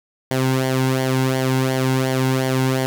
sawtooth tone with flanger, 130.81 Hz, C3, in tune, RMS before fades -19 dBFS, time 0.31-2.86 s, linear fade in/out 0 ms, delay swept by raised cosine 0.77 to 1.69 ms, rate 2.8 Hz, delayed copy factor -0.65, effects none

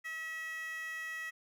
15% pulse tone with high-pass filter, 644 Hz, E5, 41 cents flat, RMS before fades -41 dBFS, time 0.04-1.31 s, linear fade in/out 20 ms, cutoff 1800 Hz, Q 5.8, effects none

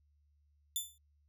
10% pulse tone with exponential decay, 3520 Hz, A7, in tune, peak -23 dBFS, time 0.76-0.98 s, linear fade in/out 1 ms, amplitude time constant 47 ms, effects added 73 Hz sine -68 dBFS peak until 1.28 s

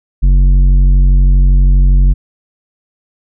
triangle tone with tanh clipping, 46.26 Hz, F#1, in tune, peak -6 dBFS, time 0.22-2.14 s, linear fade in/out 20 ms, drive 13 dB, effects none

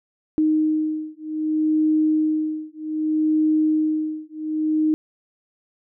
sine beating tone pair, 310 / 310.64 Hz, D#4 / D#4, -6 / -3 cents, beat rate 0.64 Hz, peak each -21 dBFS, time 0.38-4.94 s, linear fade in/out 0 ms, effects none

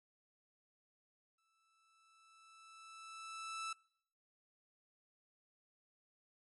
sawtooth tone with exponential growth, 1318.5 Hz, E6, in tune, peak -36 dBFS, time 1.38-3.73 s, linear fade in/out 5 ms, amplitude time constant 510 ms, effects noise-tail reverb RT60 0.7 s tail -26 dB re dry + MP3 48 kbps

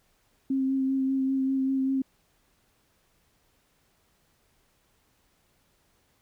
sine tone with vibrato, 266.6 Hz, C4, 33 cents sharp, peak -23 dBFS, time 0.5-2.02 s, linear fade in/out 5 ms, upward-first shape sine, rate 5.1 Hz, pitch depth 16 cents each way, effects pink hiss -68 dBFS RMS until 6.21 s

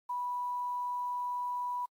sine tone with quantisation, 982 Hz, B5, 10 cents flat, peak -32 dBFS, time 0.09-1.86 s, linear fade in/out 10 ms, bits 10, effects AAC 48 kbps

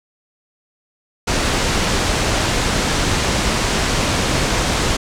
pink low-pass noise, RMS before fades -18 dBFS, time 1.27-4.97 s, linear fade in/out 10 ms, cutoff 8100 Hz, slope 24 dB/octave, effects none

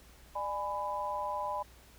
sine chord, G# diminished, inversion second, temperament just, 598 / 830.6 / 996.7 Hz, D5 / G#5 / B5, +31 / 0 / +16 cents, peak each -39 / -38 / -35 dBFS, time 0.35-1.63 s, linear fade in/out 10 ms, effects added 60 Hz sine -58 dBFS peak until 1.98 s + pink hiss -59 dBFS RMS until 1.98 s

